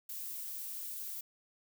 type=noise; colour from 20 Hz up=violet; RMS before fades=-42 dBFS; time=0.09-1.21 s; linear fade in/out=5 ms; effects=none